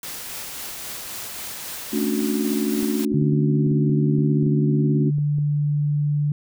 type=noise with tremolo; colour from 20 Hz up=white; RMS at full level=-32 dBFS; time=0.03-3.05 s; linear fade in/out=2 ms; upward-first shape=triangle; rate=3.7 Hz; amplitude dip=25%
type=chord; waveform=sine; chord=D major seventh; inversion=second; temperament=just; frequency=220.2 / 275.3 / 293.7 / 367.1 Hz; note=A3 / C#4 / D4 / F#4; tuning=+2 / -12 / 0 / -14 cents; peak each=-23 / -28 / -25 / -27 dBFS; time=1.92-5.11 s; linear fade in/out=20 ms
type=clicks; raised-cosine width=3 ms; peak=-26 dBFS; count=12; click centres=2.828 / 3.122 / 3.221 / 3.331 / 3.667 / 3.714 / 3.896 / 4.184 / 4.43 / 4.465 / 5.184 / 5.385 s
type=tone with pitch glide; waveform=sine; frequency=147.7 to 146.85 Hz; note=D3 to D3; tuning=+10 to 0 cents; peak=-18 dBFS; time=3.14-6.32 s; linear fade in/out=2 ms; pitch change=-10 cents; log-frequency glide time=4.44-5.14 s
effects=none